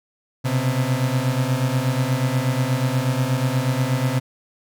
35% pulse beating tone pair, 125.1 / 133.4 Hz, B2 / C3, +23 / +34 cents, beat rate 8.3 Hz, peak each -20 / -20 dBFS, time 0.44-4.2 s, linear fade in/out 20 ms, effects none

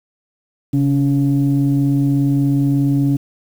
sine tone pair together, 136.73 / 281.8 Hz, C#3 / C#4, -23 / +29 cents, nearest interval octave + minor second, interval 1252 cents, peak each -14 dBFS, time 0.73-3.17 s, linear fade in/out 10 ms, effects tanh soft clip ceiling -7 dBFS + 7-bit

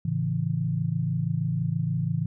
sine chord, A major, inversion none, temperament equal, 110 / 138.59 / 164.81 Hz, A2 / C#3 / E3, 0 / 0 / 0 cents, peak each -30 / -28 / -27 dBFS, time 0.05-2.26 s, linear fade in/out 5 ms, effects none

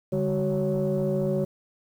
sine tone cluster, 146.1 / 200.7 / 376.1 / 556 Hz, D3 / G3 / F#4 / C#5, -9 / +41 / +28 / +5 cents, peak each -27 dBFS, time 0.12-1.45 s, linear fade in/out 10 ms, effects tanh soft clip ceiling -17 dBFS + 9-bit

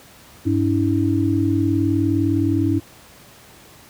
sine tone cluster, 100.4 / 283.5 / 323.1 Hz, G2 / C#4 / E4, +42 / +39 / -35 cents, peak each -20 dBFS, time 0.45-2.8 s, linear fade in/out 20 ms, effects pink hiss -46 dBFS RMS until 3.89 s + high-pass 60 Hz 12 dB/octave

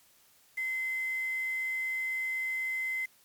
sine tone with quantisation, 2056 Hz, C7, 31 cents flat, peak -30 dBFS, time 0.57-3.06 s, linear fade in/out 10 ms, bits 8, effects white hiss -63 dBFS RMS until 3.24 s + MP3 96 kbps

